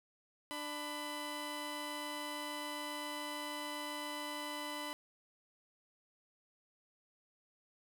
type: tone pair together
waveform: 15% pulse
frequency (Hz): 296.7 / 998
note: D4 / B5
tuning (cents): +18 / +18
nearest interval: octave + major sixth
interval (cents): 2100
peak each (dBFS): -37 / -36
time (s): 0.51-4.93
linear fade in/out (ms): 0
effects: none